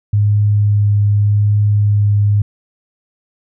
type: tone with vibrato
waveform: sine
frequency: 103.4 Hz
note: G#2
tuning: 7 cents flat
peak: -9 dBFS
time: 0.13-2.42 s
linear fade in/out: 5 ms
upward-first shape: triangle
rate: 0.85 Hz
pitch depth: 11 cents each way
effects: none